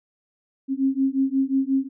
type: beating tone pair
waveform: sine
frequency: 266 / 271.6 Hz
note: C4 / C#4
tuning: +29 / -35 cents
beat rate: 5.6 Hz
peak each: -22 dBFS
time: 0.68-1.89 s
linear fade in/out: 50 ms
effects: none